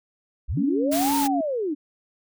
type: linear two-way sweep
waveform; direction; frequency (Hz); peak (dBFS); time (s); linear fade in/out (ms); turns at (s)
sine; up then down; 36.52 to 932.3 to 273.4; -23; 0.48-1.75; 20; 1.16
type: tone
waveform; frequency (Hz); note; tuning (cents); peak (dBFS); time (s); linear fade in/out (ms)
sine; 280; C#4; +18; -22; 0.57-1.41; 5
type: noise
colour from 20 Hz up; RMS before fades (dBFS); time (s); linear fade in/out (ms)
white; -29; 0.91-1.28; 20
effects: none